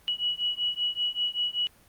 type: beating tone pair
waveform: sine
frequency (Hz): 2927 / 2932.2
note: F#7 / F#7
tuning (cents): -19 / -16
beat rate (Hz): 5.2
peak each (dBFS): -29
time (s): 0.08-1.67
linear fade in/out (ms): 0
effects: pink hiss -58 dBFS RMS until 1.88 s + Opus 32 kbps